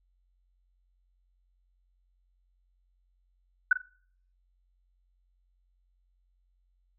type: tone with echo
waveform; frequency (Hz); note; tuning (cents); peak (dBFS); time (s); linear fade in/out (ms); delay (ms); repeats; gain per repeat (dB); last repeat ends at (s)
sine; 1495; F#6; +17; -16; 3.71-3.73; 5; 44; 3; -12; 3.862
effects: noise-tail reverb RT60 0.6 s tail -26 dB re dry + added 45 Hz sine -67 dBFS peak until 6.98 s